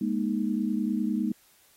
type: chord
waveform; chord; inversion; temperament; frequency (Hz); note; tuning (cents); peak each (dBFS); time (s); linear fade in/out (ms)
sine; Ab suspended second; none; equal with one note detuned; 207.7 / 237.6 / 311.1; Ab3 / Bb3 / Eb4; 0 / +33 / 0; -28 / -29 / -31; 0.01-1.32; 5
effects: white hiss -61 dBFS RMS until 1.76 s + AAC 48 kbps